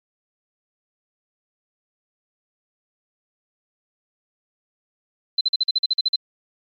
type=tone bursts; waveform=sine; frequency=4065 Hz; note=B7; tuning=49 cents sharp; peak=-15 dBFS; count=11; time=5.38-6.16 s; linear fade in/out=5 ms; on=30 ms; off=45 ms; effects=MP3 64 kbps